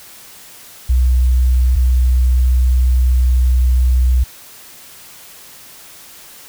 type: tone pair in turn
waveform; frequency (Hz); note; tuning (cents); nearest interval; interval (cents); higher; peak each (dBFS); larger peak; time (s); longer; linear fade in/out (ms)
sine; 62.7 / 62.7; B1 / B1; +27 / +27; unison; 0; neither; -9; neither; 0.89-1.76 / 1.76-4.24; second; 10
effects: white hiss -39 dBFS RMS until 6.48 s